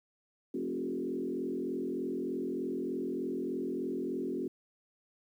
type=tone with frequency modulation; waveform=sine; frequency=315.2 Hz; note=D#4; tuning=23 cents sharp; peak=-32 dBFS; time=0.54-4.48 s; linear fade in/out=5 ms; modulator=43.3 Hz; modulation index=2.1; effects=11-bit